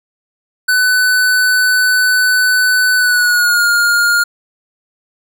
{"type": "tone with pitch glide", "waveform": "square", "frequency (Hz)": [1500, 1417.4], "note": ["F#6", "F6"], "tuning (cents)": [23, 25], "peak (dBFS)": -10, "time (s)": [0.68, 4.24], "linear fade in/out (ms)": 10, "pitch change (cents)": -98, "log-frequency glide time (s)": [2.97, 3.68], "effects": []}